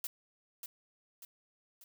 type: noise with echo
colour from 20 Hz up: blue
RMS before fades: -38 dBFS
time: 0.04-0.07 s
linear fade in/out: 2 ms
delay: 590 ms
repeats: 3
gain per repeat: -6 dB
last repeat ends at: 1.84 s
effects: none